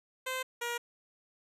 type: tone pair in turn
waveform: 10% pulse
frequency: 517 / 475.4 Hz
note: C5 / A#4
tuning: -21 / +34 cents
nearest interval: minor second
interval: 145 cents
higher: first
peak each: -25 dBFS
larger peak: neither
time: 0.26-0.43 / 0.61-0.78 s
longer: neither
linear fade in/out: 10 ms
effects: resampled to 32000 Hz